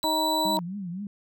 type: tone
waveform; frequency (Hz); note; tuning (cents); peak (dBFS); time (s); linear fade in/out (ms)
40% pulse; 3951; B7; 0; -27; 0.03-0.57; 0
type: harmonic tone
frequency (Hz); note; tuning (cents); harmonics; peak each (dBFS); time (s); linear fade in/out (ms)
313.9; D#4; +15; 1 / 2 / 3; -30 / -30 / -25; 0.04-0.59; 0
type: tone with vibrato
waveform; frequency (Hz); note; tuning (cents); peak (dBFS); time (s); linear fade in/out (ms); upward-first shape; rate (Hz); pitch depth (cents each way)
sine; 187.1; F#3; +20; -31; 0.45-1.07; 2; triangle; 3.9; 200
effects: none